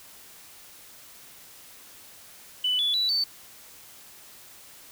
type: tone with pitch steps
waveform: sine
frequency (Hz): 2991 / 3436 / 3947 / 4534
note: F#7 / A7 / B7 / C#8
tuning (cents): +18 / -42 / -2 / +38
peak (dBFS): -21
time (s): 2.64-3.24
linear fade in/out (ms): 5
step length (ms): 150
effects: tanh soft clip ceiling -18 dBFS + white hiss -49 dBFS RMS until 4.91 s